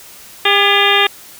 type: harmonic tone with a mistuned harmonic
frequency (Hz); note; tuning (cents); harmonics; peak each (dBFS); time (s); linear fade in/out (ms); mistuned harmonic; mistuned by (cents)
401.9; G4; +43; 1 / 2 / 3 / 4 / 5 / 6 / 7 / 8 / 9; -18 / -18 / -18 / -18 / -18 / -18 / -18 / -18 / -18; 0.45-1.07; 5; 4; +82
effects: white hiss -38 dBFS RMS until 1.39 s